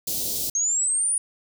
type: band-stop noise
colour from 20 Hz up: white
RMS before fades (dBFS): -27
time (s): 0.07-0.5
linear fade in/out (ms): 5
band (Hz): 560 to 3900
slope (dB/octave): 24
type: linear sweep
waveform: sine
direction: up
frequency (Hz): 6370 to 9700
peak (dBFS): -20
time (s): 0.55-1.18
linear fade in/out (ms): 2
effects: none